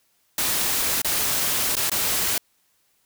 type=noise with dropouts; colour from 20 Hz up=white; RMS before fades=-23 dBFS; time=0.38-2.38 s; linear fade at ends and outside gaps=2 ms; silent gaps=1.018-1.046 / 1.754-1.767 / 1.898-1.916 s; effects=white hiss -66 dBFS RMS until 3.05 s